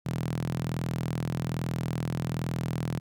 sawtooth tone with high-pass filter, 41.2 Hz, E1, in tune, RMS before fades -31 dBFS, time 0.05-3 s, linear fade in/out 20 ms, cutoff 140 Hz, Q 3.9, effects none

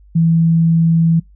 sine tone, 164.81 Hz, E3, in tune, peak -9 dBFS, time 0.15-1.2 s, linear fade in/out 10 ms, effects noise-tail reverb RT60 0.2 s tail -26 dB re dry + added 50 Hz sine -42 dBFS peak until 1.35 s

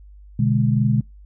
sine chord, G# diminished, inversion first, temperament equal, 123.47 / 146.83 / 207.7 Hz, B2 / D3 / G#3, 0 / 0 / 0 cents, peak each -18 / -21 / -20 dBFS, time 0.39-1.01 s, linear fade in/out 5 ms, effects noise-tail reverb RT60 0.2 s tail -26 dB re dry + added 50 Hz sine -41 dBFS peak until 1.25 s

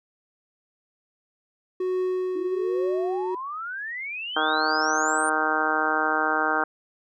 triangle tone with tremolo, 368.9 Hz, F#4, 5 cents flat, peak -20 dBFS, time 1.8-3.35 s, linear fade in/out 5 ms, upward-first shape triangle, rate 1.2 Hz, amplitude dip 40%
sine exponential sweep, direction up, 311.1 to 9210 Hz, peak -30 dBFS, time 2.35-5.3 s, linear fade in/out 10 ms
harmonic tone, 155.6 Hz, D#3, in tune, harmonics 2 / 3 / 4 / 5 / 6 / 7 / 8 / 9 / 10, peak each -32 / -32 / -33 / -28 / -31 / -32 / -29 / -28 / -27 dBFS, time 4.36-6.64 s, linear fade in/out 5 ms
effects none

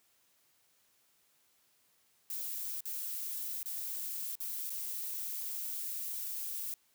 violet noise with dropouts, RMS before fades -39 dBFS, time 2.3-6.74 s, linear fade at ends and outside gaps 1 ms, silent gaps 2.806-2.854 / 3.63-3.658 / 4.354-4.403 / 4.696-4.703 s, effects white hiss -71 dBFS RMS until 6.94 s + high-pass 60 Hz 12 dB/octave

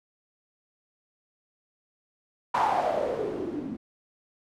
blue noise with low-pass filter sweep, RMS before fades -28 dBFS, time 2.54-3.77 s, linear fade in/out 10 ms, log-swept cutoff 1000 to 240 Hz, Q 5.8, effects none

